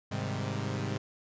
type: chord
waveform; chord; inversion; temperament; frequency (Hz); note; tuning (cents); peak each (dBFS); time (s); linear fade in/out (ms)
sawtooth; Ab major seventh; none; equal; 103.83 / 130.81 / 155.56 / 196; Ab2 / C3 / Eb3 / G3; 0 / 0 / 0 / 0; -31 / -32 / -36 / -36; 0.11-0.98; 10
effects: resampled to 16000 Hz